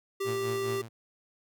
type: tone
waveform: square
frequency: 392 Hz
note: G4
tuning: in tune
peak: -30 dBFS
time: 0.2-0.82 s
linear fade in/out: 10 ms
type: tone with tremolo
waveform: sawtooth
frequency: 114.6 Hz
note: A#2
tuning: 29 cents flat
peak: -30 dBFS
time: 0.24-0.89 s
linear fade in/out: 50 ms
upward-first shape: sine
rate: 4.8 Hz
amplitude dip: 65%
effects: none